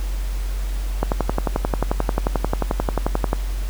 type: click train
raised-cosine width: 1 ms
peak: -5 dBFS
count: 27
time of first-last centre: 1.03-3.331 s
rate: 11.3 Hz
effects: added 46 Hz sine -21 dBFS peak until 3.69 s + pink hiss -39 dBFS RMS until 3.69 s